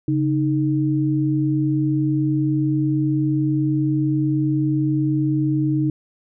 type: tone pair together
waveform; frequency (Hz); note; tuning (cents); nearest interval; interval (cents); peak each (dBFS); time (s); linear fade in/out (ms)
sine; 138.59 / 309.3; C#3 / D#4; 0 / -10; octave + major second; 1390; -20 / -19; 0.08-5.9; 2
effects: none